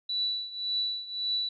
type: tone with tremolo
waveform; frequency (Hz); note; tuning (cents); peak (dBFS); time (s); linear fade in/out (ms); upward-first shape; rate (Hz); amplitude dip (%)
sine; 3951; B7; 0; -25; 0.09-1.49; 5; triangle; 1.8; 85
effects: none